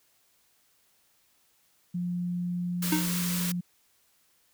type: tone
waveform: sine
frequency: 176.6 Hz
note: F3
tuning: 20 cents sharp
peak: -28 dBFS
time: 1.94-3.61 s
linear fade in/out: 10 ms
type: band-stop noise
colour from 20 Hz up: white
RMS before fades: -33 dBFS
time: 2.82-3.52 s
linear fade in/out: 5 ms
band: 600 to 900 Hz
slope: 96 dB/octave
type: tone with exponential decay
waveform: square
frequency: 308.7 Hz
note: D#4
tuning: 14 cents flat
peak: -22 dBFS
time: 2.92-3.17 s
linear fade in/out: 5 ms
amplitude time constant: 53 ms
effects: white hiss -67 dBFS RMS until 4.53 s